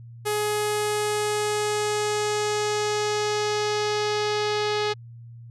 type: tone with low-pass filter sweep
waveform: sawtooth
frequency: 420 Hz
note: G#4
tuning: 19 cents sharp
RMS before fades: -25 dBFS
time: 0.25-4.94 s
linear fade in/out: 20 ms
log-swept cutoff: 11000 to 4400 Hz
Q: 1.9
effects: added 117 Hz sine -40 dBFS peak until 5.5 s